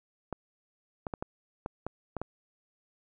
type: clicks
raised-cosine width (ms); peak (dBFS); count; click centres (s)
1; -20; 8; 0.327 / 1.068 / 1.138 / 1.225 / 1.661 / 1.866 / 2.167 / 2.216
effects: none